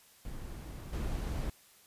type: noise with level steps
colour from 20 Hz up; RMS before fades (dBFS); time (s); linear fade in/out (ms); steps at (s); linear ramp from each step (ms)
brown; -43 / -35; 0.25-1.5; 2; 0.93; 2
effects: white hiss -61 dBFS RMS until 1.86 s + resampled to 32000 Hz